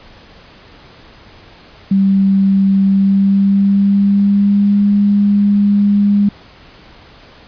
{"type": "tone with pitch glide", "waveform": "sine", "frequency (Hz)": [194.8, 203.2], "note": ["G3", "G#3"], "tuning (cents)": [-11, -38], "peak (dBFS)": -8, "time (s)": [1.91, 6.29], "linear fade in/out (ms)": 5, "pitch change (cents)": 73, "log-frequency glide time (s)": [2.84, 4.85], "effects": ["pink hiss -41 dBFS RMS until 7.47 s", "resampled to 11025 Hz"]}